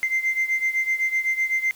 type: beating tone pair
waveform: sine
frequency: 2081 / 2088.9 Hz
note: C7 / C7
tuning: -10 / -3 cents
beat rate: 7.9 Hz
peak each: -21 / -24 dBFS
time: 0.03-1.71 s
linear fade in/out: 0 ms
effects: tanh soft clip ceiling -16 dBFS + white hiss -49 dBFS RMS until 1.75 s